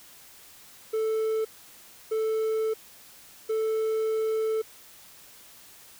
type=tone bursts at uneven times; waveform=triangle; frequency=440 Hz; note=A4; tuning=in tune; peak=-22 dBFS; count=3; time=0.93-1.45 / 2.11-2.74 / 3.49-4.62 s; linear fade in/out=10 ms; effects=white hiss -51 dBFS RMS until 5.99 s